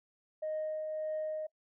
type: tone with tremolo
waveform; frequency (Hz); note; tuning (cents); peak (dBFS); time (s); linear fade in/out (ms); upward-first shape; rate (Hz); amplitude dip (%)
sine; 621; D#5; -3; -31; 0.42-1.47; 10; triangle; 1.7; 35
effects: noise-tail reverb RT60 0.1 s tail -24 dB re dry + tanh soft clip ceiling -30 dBFS